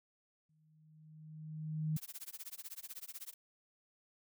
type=tone with exponential growth; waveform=sine; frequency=155.56 Hz; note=D#3; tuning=in tune; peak=-31 dBFS; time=0.49-1.97 s; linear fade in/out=5 ms; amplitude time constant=320 ms
type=noise with tremolo; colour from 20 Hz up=blue; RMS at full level=-45 dBFS; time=1.96-3.34 s; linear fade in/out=5 ms; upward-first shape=sine; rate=16 Hz; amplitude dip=100%
effects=none